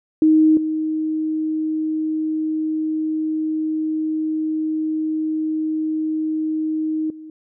sine tone with level steps, 313 Hz, D#4, 10 cents sharp, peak -10 / -19 / -34 dBFS, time 0.22-7.3 s, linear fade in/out 2 ms, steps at 0.57 / 7.1 s, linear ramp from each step 2 ms, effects none

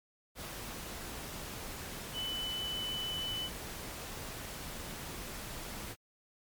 sine tone in noise, 2998 Hz, F#7, 22 cents sharp, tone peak -35 dBFS, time 2.13-3.5 s, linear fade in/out 50 ms, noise pink, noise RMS -43 dBFS, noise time 0.35-5.96 s, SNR +5 dB, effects MP3 96 kbps

